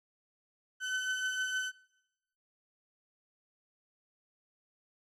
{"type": "beating tone pair", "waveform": "35% pulse", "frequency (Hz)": [1516, 1522.5], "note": ["F#6", "F#6"], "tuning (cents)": [42, 49], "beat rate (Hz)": 6.5, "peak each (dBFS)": [-31, -39], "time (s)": [0.8, 1.72], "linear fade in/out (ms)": 50, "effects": ["noise-tail reverb RT60 0.9 s tail -21 dB re dry", "low-pass 8000 Hz 12 dB/octave"]}